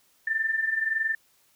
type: tone pair together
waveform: sine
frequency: 1765.5 / 1787 Hz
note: A6 / A6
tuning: +5 / +26 cents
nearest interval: unison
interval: 21 cents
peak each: -30 / -25 dBFS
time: 0.27-1.15 s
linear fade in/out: 5 ms
effects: white hiss -64 dBFS RMS until 1.55 s